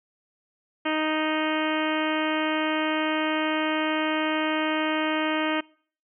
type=harmonic tone; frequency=311.1 Hz; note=D#4; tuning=in tune; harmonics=1 / 2 / 3 / 4 / 5 / 6 / 7 / 8 / 9 / 10; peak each=-27 / -30 / -32 / -33 / -34 / -35 / -35 / -36 / -37 / -37 dBFS; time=0.85-5.61 s; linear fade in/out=10 ms; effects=noise-tail reverb RT60 0.5 s tail -25 dB re dry